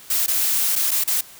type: noise with dropouts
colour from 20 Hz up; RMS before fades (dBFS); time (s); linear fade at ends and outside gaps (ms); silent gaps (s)
blue; -20; 0.1-1.21; 5; 0.263-0.279 / 0.756-0.76 / 0.909-0.914 / 1.039-1.075
effects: white hiss -44 dBFS RMS until 1.39 s